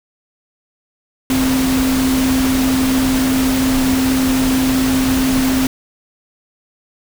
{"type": "tone in noise", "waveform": "sine", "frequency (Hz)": 261.6, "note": "C4", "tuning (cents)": 0, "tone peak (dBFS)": -13, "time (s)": [1.3, 5.67], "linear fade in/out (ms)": 2, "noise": "pink", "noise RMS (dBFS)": -21, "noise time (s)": [1.3, 5.67], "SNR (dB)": 5, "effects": []}